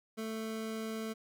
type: tone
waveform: 25% pulse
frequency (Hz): 221.2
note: A3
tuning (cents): +9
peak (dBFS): -33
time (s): 0.17-1.14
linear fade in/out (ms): 20
effects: none